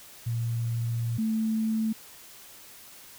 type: tone pair in turn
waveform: sine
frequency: 116.54 / 220.6 Hz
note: A#2 / A3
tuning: 0 / +5 cents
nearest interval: major seventh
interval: 1105 cents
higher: second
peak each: -26 / -24 dBFS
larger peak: second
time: 0.26-1.18 / 1.18-1.93 s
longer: first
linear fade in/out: 10 ms
effects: white hiss -49 dBFS RMS until 3.18 s